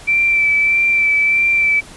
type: tone with vibrato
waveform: sine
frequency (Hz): 2333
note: D7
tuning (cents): -12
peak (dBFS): -11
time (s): 0.07-1.81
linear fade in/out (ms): 20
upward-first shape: sine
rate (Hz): 1.6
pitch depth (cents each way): 20
effects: pink hiss -38 dBFS RMS until 1.96 s + resampled to 24000 Hz